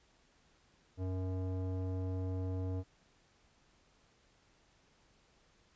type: tone with low-pass filter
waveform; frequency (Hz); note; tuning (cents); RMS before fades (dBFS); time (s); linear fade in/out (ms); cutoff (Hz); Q
square; 93; F#2; +9; -37; 0.97-2.84; 50; 560; 1.2
effects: pink hiss -69 dBFS RMS until 5.75 s + resampled to 16000 Hz